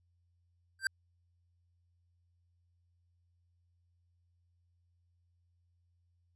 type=tone with exponential growth; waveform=square; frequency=1568 Hz; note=G6; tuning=in tune; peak=-25 dBFS; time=0.79-0.87 s; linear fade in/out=2 ms; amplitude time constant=17 ms; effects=added 87 Hz sine -70 dBFS peak until 6.35 s + resampled to 24000 Hz